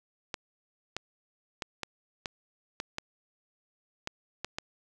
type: clicks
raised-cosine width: 0.2 ms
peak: -16 dBFS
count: 10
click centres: 0.342 / 0.966 / 1.622 / 1.833 / 2.258 / 2.801 / 2.984 / 4.074 / 4.446 / 4.585 s
effects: none